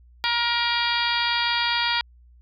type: harmonic tone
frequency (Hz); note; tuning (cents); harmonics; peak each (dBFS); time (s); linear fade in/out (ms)
472.7; A#4; +24; 2 / 3 / 4 / 5 / 6 / 7 / 8 / 9 / 10; -27 / -29 / -29 / -29 / -34 / -28 / -31 / -34 / -30; 0.24-2.01; 0
effects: added 60 Hz sine -49 dBFS peak until 2.41 s